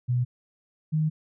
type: tone pair in turn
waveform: sine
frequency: 123.47 / 155.56 Hz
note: B2 / D#3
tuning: 0 / 0 cents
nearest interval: major third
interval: 400 cents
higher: second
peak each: -21 dBFS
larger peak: neither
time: 0.08-0.25 / 0.92-1.1 s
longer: second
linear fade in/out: 20 ms
effects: none